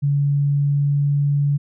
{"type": "tone with pitch glide", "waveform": "sine", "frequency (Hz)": [142.4, 143.22], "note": ["C#3", "D3"], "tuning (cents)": [47, -43], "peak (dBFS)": -15, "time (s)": [0.02, 1.58], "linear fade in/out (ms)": 20, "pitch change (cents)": 10, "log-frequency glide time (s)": [0.15, 1.16], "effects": []}